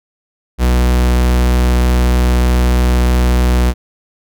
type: tone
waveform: 45% pulse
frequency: 61.6 Hz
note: B1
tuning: 4 cents flat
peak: -9 dBFS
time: 0.58-3.74 s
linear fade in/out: 50 ms
effects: none